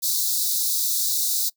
white high-pass noise, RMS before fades -23 dBFS, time 0.02-1.5 s, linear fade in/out 20 ms, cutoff 3700 Hz, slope 96 dB/octave, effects noise-tail reverb RT60 0.1 s tail -22 dB re dry

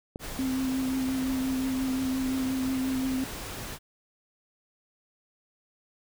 click, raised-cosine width 2 ms, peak -21 dBFS, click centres 0.159 s
pink noise, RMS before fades -38 dBFS, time 0.19-3.79 s, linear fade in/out 50 ms
sine tone with vibrato, 261.6 Hz, C4, in tune, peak -26 dBFS, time 0.39-3.24 s, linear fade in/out 0 ms, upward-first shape triangle, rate 5.7 Hz, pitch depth 23 cents each way
effects none

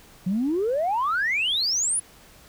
sine exponential sweep, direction up, 174.4 to 10340 Hz, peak -20 dBFS, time 0.26-2 s, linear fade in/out 10 ms, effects tanh soft clip ceiling -17 dBFS + pink hiss -51 dBFS RMS until 2.48 s

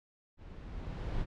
brown noise with level ramp, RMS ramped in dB -50 to -33 dBFS, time 0.37-1.26 s, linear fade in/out 50 ms, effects low-pass 4000 Hz 12 dB/octave

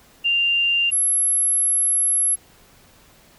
sine tone pair in turn, 2788 / 11152 Hz, F7 / F9, -4 / -4 cents, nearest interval 2 octaves, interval 2400 cents, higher second, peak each -16 dBFS, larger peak neither, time 0.24-0.91 / 0.91-2.36 s, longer second, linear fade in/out 20 ms, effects pink hiss -52 dBFS RMS until 3.38 s

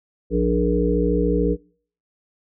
harmonic tone with a mistuned harmonic, 59 Hz, A#1, 22 cents sharp, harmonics 1 / 3 / 5 / 7 / 8, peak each -23 / -23 / -23 / -23 / -23 dBFS, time 0.3-1.57 s, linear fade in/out 50 ms, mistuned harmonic 7, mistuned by +22 cents, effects noise-tail reverb RT60 0.5 s tail -25 dB re dry

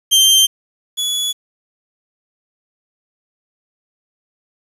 sawtooth tone pair in turn, 3147 / 3403 Hz, G7 / G#7, +6 / +41 cents, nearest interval minor second, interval 135 cents, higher second, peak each -5 / -14 dBFS, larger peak first, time 0.11-0.47 / 0.97-1.33 s, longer neither, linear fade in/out 20 ms, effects resampled to 32000 Hz + 7-bit

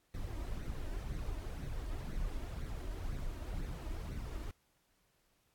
brown noise with flanger, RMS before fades -40 dBFS, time 0.14-4.51 s, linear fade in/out 2 ms, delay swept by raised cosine 0.48 to 3.28 ms, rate 2 Hz, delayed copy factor +0.6, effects pink hiss -75 dBFS RMS until 5.54 s + AAC 64 kbps

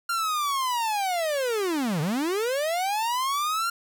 45% pulse linear two-way sweep, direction down then up, 1396.9 to 141.4 to 1396.9 Hz, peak -24 dBFS, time 0.09-3.7 s, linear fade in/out 5 ms, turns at 2.01 s, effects none

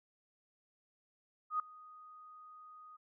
sine tone with ADSR envelope, 1244 Hz, D#6, 1 cent flat, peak -29 dBFS, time 1.5-2.97 s, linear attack 97 ms, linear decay 3 ms, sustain -23 dB, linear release 14 ms, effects none

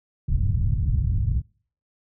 white low-pass noise, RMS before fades -22 dBFS, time 0.28-1.42 s, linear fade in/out 5 ms, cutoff 110 Hz, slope 24 dB/octave, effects noise-tail reverb RT60 0.5 s tail -26 dB re dry

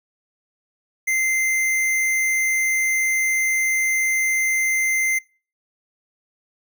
square tone, 2081 Hz, C7, 10 cents flat, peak -19 dBFS, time 1.07-5.19 s, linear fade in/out 10 ms, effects noise-tail reverb RT60 0.4 s tail -25 dB re dry

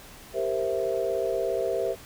sine chord, C dominant seventh, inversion second, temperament equal, 392 / 466.2 / 523.3 / 659.3 Hz, G4 / Bb4 / C5 / E5, 0 / 0 / 0 / 0 cents, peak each -30 dBFS, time 0.33-1.96 s, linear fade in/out 50 ms, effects pink hiss -47 dBFS RMS until 2.05 s

